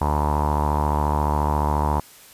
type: tone with low-pass filter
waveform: sawtooth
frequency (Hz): 74.3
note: D2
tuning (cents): +21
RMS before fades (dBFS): -21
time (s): 0.01-2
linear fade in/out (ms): 5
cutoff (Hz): 940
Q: 8.4
effects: white hiss -47 dBFS RMS until 2.33 s + resampled to 32000 Hz